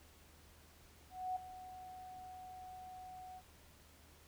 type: tone with ADSR envelope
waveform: sine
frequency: 740 Hz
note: F#5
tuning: in tune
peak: -35 dBFS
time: 1.1-3.42 s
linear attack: 260 ms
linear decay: 8 ms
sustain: -14 dB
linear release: 50 ms
effects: added 77 Hz sine -65 dBFS peak until 4.27 s + pink hiss -64 dBFS RMS until 4.27 s